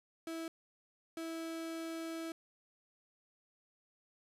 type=tone bursts at uneven times; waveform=35% pulse; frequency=327.4 Hz; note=E4; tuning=12 cents flat; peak=-38 dBFS; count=2; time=0.27-0.48 / 1.17-2.32 s; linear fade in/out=2 ms; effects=resampled to 32000 Hz